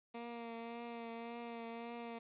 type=tone with vibrato; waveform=15% pulse; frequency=233.1 Hz; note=A#3; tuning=in tune; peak=-38 dBFS; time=0.14-2.19 s; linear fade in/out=10 ms; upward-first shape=triangle; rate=1.8 Hz; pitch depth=29 cents each way; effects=resampled to 8000 Hz + 11-bit